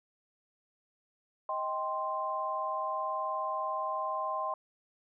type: chord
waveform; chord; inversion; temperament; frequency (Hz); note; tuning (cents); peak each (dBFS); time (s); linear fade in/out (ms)
sine; C minor; first; just; 627.9 / 784.9 / 1046.5; Eb5 / G5 / C6; +16 / +2 / 0; -37 / -38 / -33; 1.49-4.54; 2
effects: none